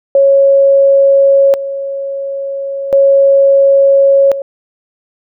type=tone with tremolo; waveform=sine; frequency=551 Hz; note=C#5; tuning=11 cents flat; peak=-4 dBFS; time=0.15-4.42 s; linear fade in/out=2 ms; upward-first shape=square; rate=0.36 Hz; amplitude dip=75%; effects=none